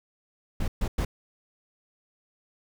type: noise bursts at uneven times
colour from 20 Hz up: brown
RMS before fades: -26 dBFS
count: 3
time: 0.6-0.68 / 0.81-0.88 / 0.98-1.05 s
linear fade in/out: 5 ms
effects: none